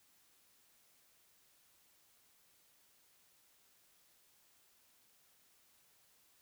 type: silence
effects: white hiss -70 dBFS RMS until 6.41 s